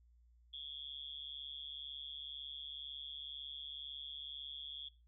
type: tone with amplitude modulation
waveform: sine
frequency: 3366 Hz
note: G#7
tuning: 23 cents sharp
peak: -40 dBFS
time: 0.53-4.89 s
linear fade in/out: 10 ms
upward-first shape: sine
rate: 142 Hz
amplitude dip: 100%
effects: noise-tail reverb RT60 0.3 s tail -21 dB re dry + added 59 Hz sine -64 dBFS peak until 5.07 s